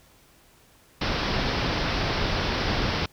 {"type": "low-pass noise", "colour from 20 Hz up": "pink", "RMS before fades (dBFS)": -26, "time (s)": [1.01, 3.06], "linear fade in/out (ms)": 5, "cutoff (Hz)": 5500, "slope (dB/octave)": 96, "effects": ["pink hiss -57 dBFS RMS until 3.12 s"]}